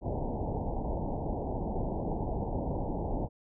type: low-pass noise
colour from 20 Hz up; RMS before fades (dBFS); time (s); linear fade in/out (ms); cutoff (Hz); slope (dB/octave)
pink; -33; 0.01-3.29; 50; 920; 96
effects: none